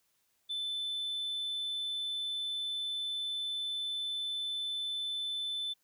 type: tone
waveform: sine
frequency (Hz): 3520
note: A7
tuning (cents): 0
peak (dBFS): -31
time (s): 0.49-5.74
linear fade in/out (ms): 20
effects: tanh soft clip ceiling -32 dBFS + white hiss -75 dBFS RMS until 5.83 s